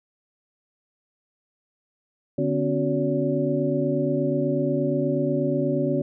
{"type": "tone cluster", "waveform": "sine", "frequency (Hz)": [147.3, 253.9, 282.2, 369.3, 570], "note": ["D3", "B3", "C#4", "F#4", "C#5"], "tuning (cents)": [6, 48, 31, -3, 48], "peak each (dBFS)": -27, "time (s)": [2.38, 6.02], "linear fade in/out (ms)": 5, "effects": []}